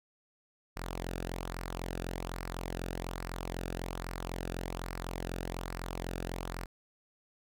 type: tone with flanger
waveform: sawtooth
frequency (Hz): 44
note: F1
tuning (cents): +14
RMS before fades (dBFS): -39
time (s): 0.76-6.66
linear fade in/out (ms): 10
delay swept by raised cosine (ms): 0.29 to 0.97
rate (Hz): 1.2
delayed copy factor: -0.55
effects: none